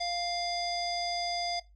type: tone with low-pass filter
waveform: square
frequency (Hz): 698.5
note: F5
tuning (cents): 0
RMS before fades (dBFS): -33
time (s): 0-1.6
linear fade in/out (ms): 10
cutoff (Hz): 5100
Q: 5.1
effects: noise-tail reverb RT60 0.2 s tail -17 dB re dry + added 50 Hz sine -55 dBFS peak until 1.75 s